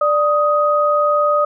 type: tone pair together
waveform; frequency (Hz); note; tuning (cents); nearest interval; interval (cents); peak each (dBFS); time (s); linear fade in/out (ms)
sine; 590 / 1251.1; D5 / D#6; +8 / +9; octave + minor second; 1301; -15; 0.01-1.45; 5
effects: none